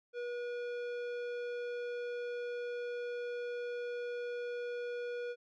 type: tone with tanh clipping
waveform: sine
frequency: 483.4 Hz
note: B4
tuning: 37 cents flat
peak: -39 dBFS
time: 0.13-5.36 s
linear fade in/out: 50 ms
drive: 14 dB
effects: none